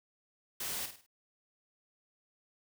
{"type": "noise with echo", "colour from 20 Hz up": "white", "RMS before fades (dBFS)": -38, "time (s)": [0.6, 0.86], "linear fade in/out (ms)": 5, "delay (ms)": 51, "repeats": 4, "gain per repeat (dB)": -8, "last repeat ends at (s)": 1.064, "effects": []}